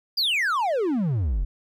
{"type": "exponential sweep", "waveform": "triangle", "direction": "down", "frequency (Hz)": [4978, 38.36], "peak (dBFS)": -19, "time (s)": [0.17, 1.45], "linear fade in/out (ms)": 10, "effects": []}